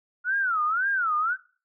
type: tone with vibrato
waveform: sine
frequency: 1401 Hz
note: F6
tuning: 5 cents sharp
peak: -22 dBFS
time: 0.24-1.37 s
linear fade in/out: 50 ms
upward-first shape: sine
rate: 1.9 Hz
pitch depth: 250 cents each way
effects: noise-tail reverb RT60 0.4 s tail -21 dB re dry